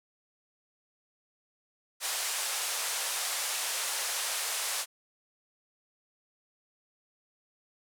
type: band-pass noise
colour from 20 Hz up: white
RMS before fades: -33 dBFS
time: 2-4.86 s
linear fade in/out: 50 ms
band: 540 to 11000 Hz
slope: 24 dB/octave
effects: none